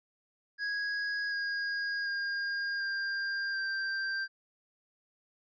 square tone with pitch steps, 1656 / 1635.1 / 1614.4 / 1594.1 / 1573.9 Hz, G#6 / G#6 / G#6 / G6 / G6, -5 / -27 / -49 / +29 / +7 cents, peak -32 dBFS, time 0.58-4.28 s, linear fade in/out 50 ms, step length 740 ms, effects resampled to 16000 Hz

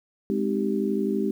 sine chord, Ab major seventh, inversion none, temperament just, 207.7 / 259.6 / 311.5 / 389.3 Hz, Ab3 / C4 / Eb4 / G4, 0 / -13 / +2 / -12 cents, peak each -26 / -30 / -30 / -27 dBFS, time 0.3-1.31 s, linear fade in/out 0 ms, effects 9-bit

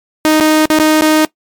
sawtooth tone with dropouts, 310.3 Hz, D#4, 5 cents flat, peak -3 dBFS, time 0.25-1.25 s, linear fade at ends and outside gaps 0 ms, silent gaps 0.4-0.407 / 0.656-0.701 / 0.788-0.798 / 1.01-1.021 s, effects noise-tail reverb RT60 0.1 s tail -20 dB re dry + MP3 96 kbps

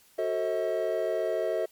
triangle chord, F# diminished seventh, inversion none, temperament just, 370 / 444 / 532.8 / 639.4 Hz, F#4 / A4 / C5 / Eb5, 0 / +16 / +31 / +47 cents, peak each -31 / -30 / -32 / -27 dBFS, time 0.18-1.66 s, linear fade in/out 10 ms, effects white hiss -60 dBFS RMS until 1.71 s + MP3 96 kbps

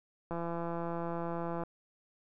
click train, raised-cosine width 1 ms, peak -24 dBFS, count 225, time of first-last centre 0.31-1.635 s, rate 169 Hz, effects none

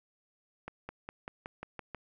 accelerating click train, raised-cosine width 0.5 ms, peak -25 dBFS, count 8, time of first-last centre 0.68-1.947 s, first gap 210 ms, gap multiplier 0.95, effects none

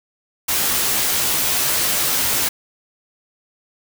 white noise with comb filter, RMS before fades -19 dBFS, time 0.48-2.49 s, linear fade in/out 10 ms, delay 15 ms, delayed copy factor +0.5, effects none

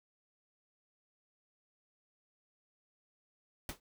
pink noise with exponential decay, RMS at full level -37 dBFS, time 3.69-3.8 s, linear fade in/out 1 ms, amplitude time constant 23 ms, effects none

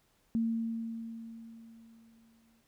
sine tone with exponential decay, 227.6 Hz, A#3, 41 cents flat, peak -26 dBFS, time 0.35-2.61 s, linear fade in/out 0 ms, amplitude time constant 490 ms, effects pink hiss -71 dBFS RMS until 2.67 s

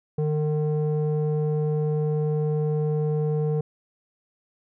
square tone with low-pass filter, 151.7 Hz, D#3, 44 cents flat, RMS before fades -24 dBFS, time 0.18-3.61 s, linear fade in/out 5 ms, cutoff 490 Hz, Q 2, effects none

